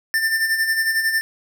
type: tone with tremolo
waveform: square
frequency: 1789 Hz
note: A6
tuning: 28 cents sharp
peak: -16 dBFS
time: 0.14-1.21 s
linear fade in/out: 0 ms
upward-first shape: sine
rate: 11 Hz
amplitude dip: 55%
effects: none